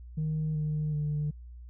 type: tone with pitch steps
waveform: sine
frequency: 155.56 / 152.36 / 149.22 Hz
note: D#3 / D#3 / D3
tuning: 0 / -36 / +28 cents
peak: -26 dBFS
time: 0.17-1.31 s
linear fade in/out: 10 ms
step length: 380 ms
effects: tanh soft clip ceiling -25 dBFS + added 60 Hz sine -43 dBFS peak until 1.69 s